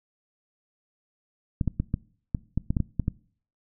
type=clicks; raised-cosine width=5 ms; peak=-12 dBFS; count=11; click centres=1.612 / 1.677 / 1.8 / 1.941 / 2.348 / 2.576 / 2.705 / 2.768 / 2.803 / 2.997 / 3.081 s; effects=noise-tail reverb RT60 0.5 s tail -22 dB re dry